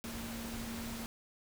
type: tone in noise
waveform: sine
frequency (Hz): 230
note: A#3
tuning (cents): -23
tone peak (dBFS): -42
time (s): 0.04-1.06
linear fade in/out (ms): 0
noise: pink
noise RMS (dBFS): -44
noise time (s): 0.04-1.06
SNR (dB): -1
effects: none